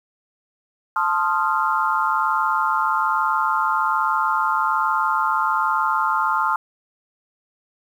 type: chord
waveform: sine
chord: F dominant seventh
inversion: first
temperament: equal with one note detuned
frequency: 880 / 1046.5 / 1244.5 / 1385.7 Hz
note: A5 / C6 / Eb6 / F6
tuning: 0 / 0 / 0 / -14 cents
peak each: -23 dBFS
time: 0.96-6.56 s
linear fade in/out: 2 ms
effects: 8-bit